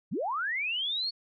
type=linear sweep; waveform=sine; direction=up; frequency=116.54 to 4435 Hz; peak=-28 dBFS; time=0.11-1.11 s; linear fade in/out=20 ms; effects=MP3 96 kbps